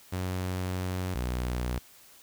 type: tone pair in turn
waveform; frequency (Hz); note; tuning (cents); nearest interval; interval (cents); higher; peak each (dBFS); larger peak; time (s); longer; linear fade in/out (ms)
sawtooth; 92 / 61.4; F#2 / B1; -9 / -9; perfect fifth; 700; first; -26 / -25; second; 0.12-1.15 / 1.15-1.79; first; 10
effects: white hiss -55 dBFS RMS until 2.22 s